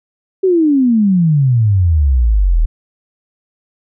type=exponential sweep; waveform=sine; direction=down; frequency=390 to 37.68 Hz; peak=-8 dBFS; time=0.43-2.66 s; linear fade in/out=10 ms; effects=none